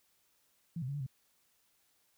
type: tone with pitch steps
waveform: sine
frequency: 167.3 / 127.3 / 140.3 / 145.4 / 131.7 Hz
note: E3 / C3 / C#3 / D3 / C3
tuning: +26 / -47 / +21 / -17 / +12 cents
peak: -35 dBFS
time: 0.76-1.065 s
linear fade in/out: 5 ms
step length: 61 ms
effects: white hiss -73 dBFS RMS until 2.17 s